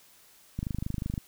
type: click train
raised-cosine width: 5 ms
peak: -19 dBFS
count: 16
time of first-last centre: 0.59-1.178 s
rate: 25.5 Hz
effects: white hiss -58 dBFS RMS until 1.27 s